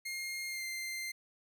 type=tone with pitch glide; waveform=sawtooth; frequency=2129 to 2090 Hz; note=C7 to C7; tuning=+30 to -2 cents; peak=-34 dBFS; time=0.05-1.12 s; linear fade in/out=10 ms; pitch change=-32 cents; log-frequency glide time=0.48-0.65 s; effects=none